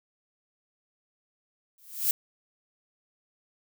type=noise with exponential growth; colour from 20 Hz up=violet; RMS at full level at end=-21 dBFS; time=1.78-2.11 s; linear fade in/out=2 ms; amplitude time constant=70 ms; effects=none